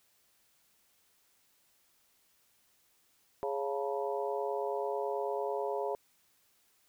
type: harmonic tone with a mistuned harmonic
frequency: 138.6 Hz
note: C#3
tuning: in tune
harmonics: 3 / 4 / 5 / 6 / 7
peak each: -35 / -37 / -39 / -41 / -42 dBFS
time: 3.43-5.95 s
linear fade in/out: 0 ms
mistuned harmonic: 6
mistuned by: +100 cents
effects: white hiss -70 dBFS RMS until 6.88 s